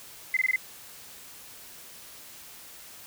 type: tone bursts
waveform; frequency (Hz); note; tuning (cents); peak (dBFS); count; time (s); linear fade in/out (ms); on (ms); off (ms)
sine; 2052; C7; -34; -21; 5; 0.34-0.56; 2; 28; 20
effects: white hiss -47 dBFS RMS until 3.06 s